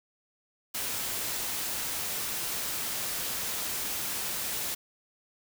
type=noise; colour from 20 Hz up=white; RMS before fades=-33 dBFS; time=0.74-4.75 s; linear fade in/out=10 ms; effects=none